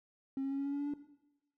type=tone with pitch steps; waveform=triangle; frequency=269.6 / 272.4 / 275.3 / 278.1 / 281 / 284 / 287 / 290 Hz; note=C#4 / C#4 / C#4 / C#4 / C#4 / C#4 / D4 / D4; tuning=-48 / -30 / -12 / +6 / +24 / +42 / -40 / -22 cents; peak=-30 dBFS; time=0.37-0.938 s; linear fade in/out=2 ms; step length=71 ms; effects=noise-tail reverb RT60 0.9 s tail -17 dB re dry + tanh soft clip ceiling -30 dBFS